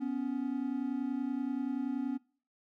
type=tone pair together; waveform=triangle; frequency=249.1 / 279.6 Hz; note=B3 / C#4; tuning=+15 / +15 cents; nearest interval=major second; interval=200 cents; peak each=-33 / -32 dBFS; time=0-2.18 s; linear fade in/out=20 ms; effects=noise-tail reverb RT60 0.4 s tail -21 dB re dry